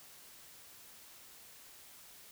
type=silence; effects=white hiss -56 dBFS RMS until 2.31 s